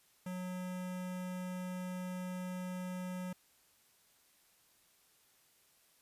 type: tone with notch filter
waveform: square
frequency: 182.5 Hz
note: F#3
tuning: 24 cents flat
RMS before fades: -41 dBFS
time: 0.26-3.33 s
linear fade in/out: 5 ms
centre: 4300 Hz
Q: 1.7
effects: white hiss -69 dBFS RMS until 6.01 s + resampled to 32000 Hz